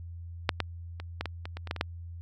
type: clicks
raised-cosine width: 0.3 ms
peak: -6 / -11 / -24 / -15 / -17 / -22 / -23 / -24 / -14 / -22 / -10 dBFS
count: 11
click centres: 0.492 / 0.603 / 1 / 1.21 / 1.257 / 1.455 / 1.57 / 1.673 / 1.711 / 1.763 / 1.811 s
effects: added 85 Hz sine -39 dBFS peak until 2.21 s